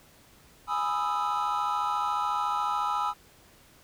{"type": "chord", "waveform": "triangle", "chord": "E major seventh", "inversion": "first", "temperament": "equal", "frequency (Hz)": [830.6, 987.8, 1244.5, 1318.5], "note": ["G#5", "B5", "D#6", "E6"], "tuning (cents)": [0, 0, 0, 0], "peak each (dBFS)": -29, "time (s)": [0.67, 3.14], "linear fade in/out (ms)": 50, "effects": ["tanh soft clip ceiling -18 dBFS", "pink hiss -57 dBFS RMS until 3.83 s"]}